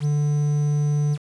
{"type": "tone with quantisation", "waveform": "triangle", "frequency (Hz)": 147.3, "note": "D3", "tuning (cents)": 6, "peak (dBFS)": -16, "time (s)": [0, 1.18], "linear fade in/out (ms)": 50, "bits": 7, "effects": ["resampled to 24000 Hz"]}